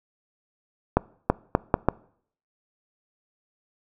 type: accelerating click train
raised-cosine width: 1 ms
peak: -3 dBFS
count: 5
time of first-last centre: 0.97-1.886 s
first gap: 330 ms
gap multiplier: 0.76
effects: noise-tail reverb RT60 0.6 s tail -23 dB re dry